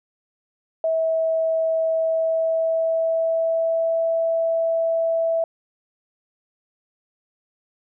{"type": "tone with pitch glide", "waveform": "sine", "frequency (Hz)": [648, 658.6], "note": ["E5", "E5"], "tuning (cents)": [-30, -2], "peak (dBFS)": -18, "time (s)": [0.84, 5.44], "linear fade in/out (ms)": 2, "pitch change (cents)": 28, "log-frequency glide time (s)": [1.95, 4.04], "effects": []}